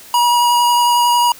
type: tone with vibrato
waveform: square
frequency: 961 Hz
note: B5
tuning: 48 cents flat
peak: -11 dBFS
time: 0.14-1.32 s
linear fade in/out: 2 ms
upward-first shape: triangle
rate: 11 Hz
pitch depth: 13 cents each way
effects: white hiss -39 dBFS RMS until 1.39 s